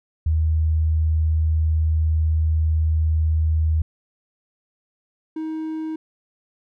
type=tone pair in turn; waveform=sine / triangle; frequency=79 / 316 Hz; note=D#2 / D#4; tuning=+27 / +27 cents; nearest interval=2 octaves; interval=2400 cents; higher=second; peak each=-16 / -23 dBFS; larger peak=first; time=0.26-3.82 / 5.36-5.96 s; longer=first; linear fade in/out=5 ms; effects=none